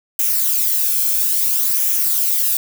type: noise with flanger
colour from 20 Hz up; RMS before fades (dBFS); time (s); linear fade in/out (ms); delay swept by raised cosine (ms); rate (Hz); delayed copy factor
violet; -17; 0.19-2.57; 2; 0.22 to 1.07; 0.59; -0.5
effects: none